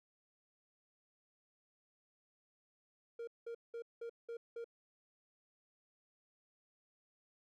triangle tone bursts, 466.1 Hz, A#4, in tune, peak -40 dBFS, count 6, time 3.19-4.644 s, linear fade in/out 5 ms, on 84 ms, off 190 ms, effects none

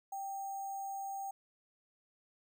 sine tone with sample-and-hold, 784 Hz, G5, in tune, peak -38 dBFS, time 0.12-1.31 s, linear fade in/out 5 ms, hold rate 7350 Hz, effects none

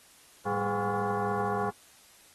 sine tone with frequency modulation, 198.4 Hz, G3, 21 cents sharp, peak -27 dBFS, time 0.45-1.71 s, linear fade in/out 20 ms, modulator 306 Hz, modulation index 3.3, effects white hiss -57 dBFS RMS until 2.34 s + AAC 32 kbps

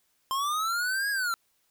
square linear two-way sweep, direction up then down, 1046.5 to 1667 to 1338 Hz, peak -27 dBFS, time 0.31-1.34 s, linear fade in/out 0 ms, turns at 1.1 s, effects white hiss -71 dBFS RMS until 1.7 s

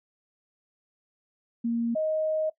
sine tone pair in turn, 233.1 / 625.7 Hz, A#3 / D#5, 0 / +10 cents, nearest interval octave + perfect fourth, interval 1710 cents, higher second, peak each -24 / -24 dBFS, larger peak neither, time 1.64-1.95 / 1.95-2.5 s, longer second, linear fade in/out 10 ms, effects noise-tail reverb RT60 0.1 s tail -19 dB re dry

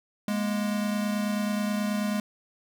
square tone pair together, 207.5 / 236.8 Hz, G#3 / A#3, -1 / +27 cents, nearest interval major second, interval 228 cents, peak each -27 / -34 dBFS, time 0.28-2.2 s, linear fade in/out 2 ms, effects none

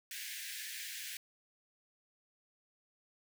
pink high-pass noise, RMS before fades -44 dBFS, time 0.11-1.17 s, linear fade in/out 2 ms, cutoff 1600 Hz, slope 96 dB/octave, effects none

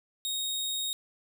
sawtooth tone, 3740 Hz, A#7, 5 cents sharp, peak -27 dBFS, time 0.25-0.93 s, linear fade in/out 0 ms, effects none

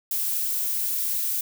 violet noise, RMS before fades -26 dBFS, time 0.11-1.41 s, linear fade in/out 2 ms, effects none

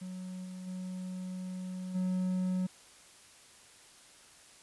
triangle tone with level steps, 184.3 Hz, F#3, 7 cents flat, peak -37 / -39 / -35 / -27 dBFS, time 0.01-2.67 s, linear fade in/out 10 ms, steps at 0.44 / 0.66 / 1.94 s, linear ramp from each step 20 ms, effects white hiss -57 dBFS RMS until 4.62 s + resampled to 24000 Hz

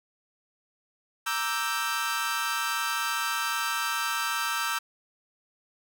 sawtooth chord, E half-diminished seventh, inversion second, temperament equal, 932.3 / 1174.7 / 1318.5 / 1568 Hz, Bb5 / D6 / E6 / G6, 0 / 0 / 0 / 0 cents, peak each -31 / -32 / -27 / -28 dBFS, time 1.26-4.79 s, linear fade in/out 10 ms, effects none

